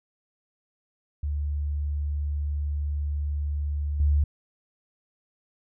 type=tone with level steps; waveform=sine; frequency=73.1 Hz; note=D2; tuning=7 cents flat; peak=-25 / -18 dBFS; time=1.23-4.24 s; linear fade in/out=5 ms; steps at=4 s; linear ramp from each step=2 ms; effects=none